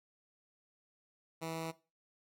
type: tone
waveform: 10% pulse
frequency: 162.8 Hz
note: E3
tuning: 21 cents flat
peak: -30 dBFS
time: 1.41-1.72 s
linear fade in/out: 20 ms
effects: noise-tail reverb RT60 0.3 s tail -18 dB re dry + AAC 64 kbps